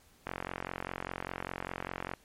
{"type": "click train", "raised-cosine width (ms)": 0.5, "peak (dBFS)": -20, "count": 85, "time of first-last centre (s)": [0.27, 2.137], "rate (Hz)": 45, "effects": ["pink hiss -63 dBFS RMS until 2.24 s", "MP3 64 kbps"]}